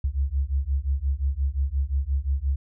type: beating tone pair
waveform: sine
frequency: 66 / 71.7 Hz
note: C2 / D2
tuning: +16 / -41 cents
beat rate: 5.7 Hz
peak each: -25 / -25 dBFS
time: 0.04-2.56 s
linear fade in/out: 5 ms
effects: none